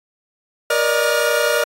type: tone cluster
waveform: 40% pulse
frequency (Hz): 472.1 / 581 / 612 / 1427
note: A#4 / D5 / D#5 / F6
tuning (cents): +22 / -19 / -29 / +37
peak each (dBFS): -20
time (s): 0.7-1.64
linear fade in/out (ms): 5
effects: AAC 48 kbps